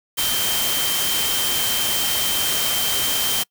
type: tone in noise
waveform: sine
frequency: 3136 Hz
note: G7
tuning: in tune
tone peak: -24 dBFS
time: 0.17-3.44 s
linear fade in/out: 20 ms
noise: white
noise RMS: -22 dBFS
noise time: 0.17-3.44 s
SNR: -5 dB
effects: noise-tail reverb RT60 0.1 s tail -26 dB re dry